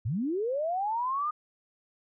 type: linear sweep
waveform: sine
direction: up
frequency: 91 to 1239 Hz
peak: -27 dBFS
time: 0.05-1.31 s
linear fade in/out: 10 ms
effects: none